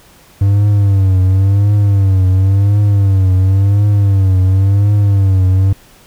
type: tone with vibrato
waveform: triangle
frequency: 98 Hz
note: G2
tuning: in tune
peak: -5 dBFS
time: 0.41-5.73 s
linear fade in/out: 5 ms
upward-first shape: triangle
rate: 0.94 Hz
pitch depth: 100 cents each way
effects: pink hiss -44 dBFS RMS until 6.06 s